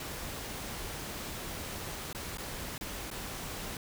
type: noise with dropouts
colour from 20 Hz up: pink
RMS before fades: -40 dBFS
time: 0-3.77 s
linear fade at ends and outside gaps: 2 ms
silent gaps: 2.129-2.148 / 2.373-2.382 / 2.78-2.81 / 3.103-3.112 s
effects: none